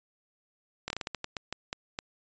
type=slowing click train; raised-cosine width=0.2 ms; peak=-16 dBFS; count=12; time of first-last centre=0.88-1.989 s; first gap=22 ms; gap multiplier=1.28; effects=resampled to 16000 Hz